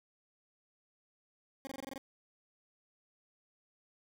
20% pulse tone bursts, 270.5 Hz, C#4, 42 cents flat, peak -36 dBFS, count 8, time 1.65-1.979 s, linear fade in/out 0 ms, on 21 ms, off 23 ms, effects none

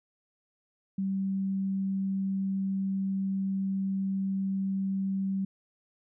sine tone, 193.4 Hz, G3, 23 cents flat, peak -27 dBFS, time 0.98-5.45 s, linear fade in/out 5 ms, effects none

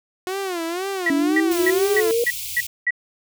sawtooth tone with vibrato, 360 Hz, F#4, 47 cents flat, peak -20 dBFS, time 0.27-2.11 s, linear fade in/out 0 ms, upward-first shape sine, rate 2 Hz, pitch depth 160 cents each way
sine tone bursts, 1938 Hz, B6, 33 cents flat, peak -16 dBFS, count 7, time 1.06-2.907 s, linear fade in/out 5 ms, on 41 ms, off 260 ms
sine exponential sweep, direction up, 277.2 to 479.9 Hz, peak -17 dBFS, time 1.1-2.24 s, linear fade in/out 2 ms
white band-stop noise, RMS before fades -30 dBFS, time 1.51-2.67 s, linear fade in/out 5 ms, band 130 to 2200 Hz, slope 96 dB/octave
effects none

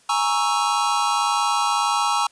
square chord, A# half-diminished seventh, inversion third, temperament equal, 830.6 / 932.3 / 1108.7 / 1318.5 Hz, G#5 / A#5 / C#6 / E6, 0 / 0 / 0 / 0 cents, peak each -25 dBFS, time 0.09-2.27 s, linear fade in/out 5 ms, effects white hiss -56 dBFS RMS until 2.31 s + resampled to 22050 Hz

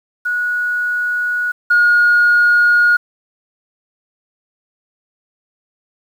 sine tone pair in turn, 1460 / 1436.6 Hz, F#6 / F6, -24 / +48 cents, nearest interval unison, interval 28 cents, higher first, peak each -15 / -7 dBFS, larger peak second, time 0.25-1.52 / 1.7-2.97 s, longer neither, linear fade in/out 10 ms, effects tanh soft clip ceiling -5 dBFS + 7-bit

